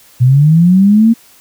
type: linear sweep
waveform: sine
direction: up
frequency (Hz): 120.1 to 233.1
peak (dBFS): -4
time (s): 0.2-1.14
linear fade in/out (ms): 20
effects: white hiss -44 dBFS RMS until 1.4 s